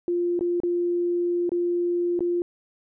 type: tone with dropouts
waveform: sine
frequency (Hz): 349.2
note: F4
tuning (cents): 0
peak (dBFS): -21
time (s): 0.08-2.42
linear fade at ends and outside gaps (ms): 1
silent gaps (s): 0.392-0.409 / 0.602-0.634 / 1.493-1.518 / 2.192-2.206
effects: none